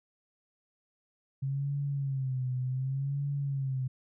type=tone with vibrato; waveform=sine; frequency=134.3 Hz; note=C3; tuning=46 cents sharp; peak=-29 dBFS; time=1.42-3.88 s; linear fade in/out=10 ms; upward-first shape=sine; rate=0.67 Hz; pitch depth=96 cents each way; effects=none